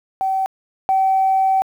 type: tone pair in turn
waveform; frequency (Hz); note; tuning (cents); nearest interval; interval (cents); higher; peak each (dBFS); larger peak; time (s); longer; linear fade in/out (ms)
sine; 767 / 767; G5 / G5; -38 / -38; unison; 0; neither; -16 / -12; second; 0.21-0.46 / 0.89-1.62; second; 0
effects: tanh soft clip ceiling -8 dBFS + 8-bit